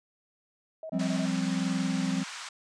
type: tone bursts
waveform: sine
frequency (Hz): 638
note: D#5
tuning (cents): +43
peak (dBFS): -36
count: 5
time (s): 0.83-1.255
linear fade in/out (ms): 2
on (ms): 65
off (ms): 25
type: chord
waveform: triangle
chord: F suspended second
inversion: none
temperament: equal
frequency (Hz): 174.61 / 196 / 261.6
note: F3 / G3 / C4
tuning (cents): 0 / 0 / 0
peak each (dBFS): -29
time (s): 0.92-2.24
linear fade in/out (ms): 20
type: band-pass noise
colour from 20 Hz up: pink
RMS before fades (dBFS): -41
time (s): 0.99-2.49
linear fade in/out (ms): 5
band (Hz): 1000 to 8000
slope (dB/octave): 24
effects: resampled to 22050 Hz